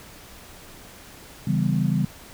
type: chord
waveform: sine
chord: C# half-diminished seventh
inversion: none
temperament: equal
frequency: 138.59 / 164.81 / 196 / 246.9 Hz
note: C#3 / E3 / G3 / B3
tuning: 0 / 0 / 0 / 0 cents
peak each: -24 / -24 / -24 / -30 dBFS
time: 1.47-2.05 s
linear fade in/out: 5 ms
effects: pink hiss -45 dBFS RMS until 2.33 s